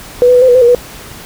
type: tone with pitch steps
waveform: sine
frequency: 490.6 / 498 / 493.6 / 516 / 487.8 / 512 / 474.8 / 489.4 Hz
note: B4 / B4 / B4 / C5 / B4 / C5 / A#4 / B4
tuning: -12 / +14 / -1 / -24 / -21 / -38 / +32 / -16 cents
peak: -3 dBFS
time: 0.22-0.748 s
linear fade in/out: 0 ms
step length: 66 ms
effects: pink hiss -31 dBFS RMS until 1.25 s